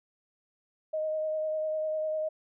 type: tone with vibrato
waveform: sine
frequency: 623 Hz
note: D#5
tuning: 2 cents sharp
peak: -28 dBFS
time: 0.93-2.29 s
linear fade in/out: 10 ms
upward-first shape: sine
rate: 10 Hz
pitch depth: 15 cents each way
effects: none